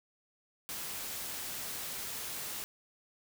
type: noise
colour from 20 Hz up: white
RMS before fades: -40 dBFS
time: 0.69-2.64 s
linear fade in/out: 0 ms
effects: none